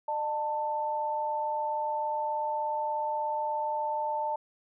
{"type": "tone pair together", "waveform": "sine", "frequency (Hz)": [605, 888.2], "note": ["D#5", "A5"], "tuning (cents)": [-49, 16], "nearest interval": "perfect fifth", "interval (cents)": 665, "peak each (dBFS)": [-34, -29], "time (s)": [0.08, 4.36], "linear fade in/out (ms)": 5, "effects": []}